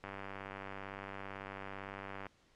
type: click train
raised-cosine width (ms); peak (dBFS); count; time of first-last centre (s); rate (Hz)
0.5; -29; 219; 0.04-2.267; 97.9
effects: pink hiss -69 dBFS RMS until 2.55 s + low-pass 6000 Hz 12 dB/octave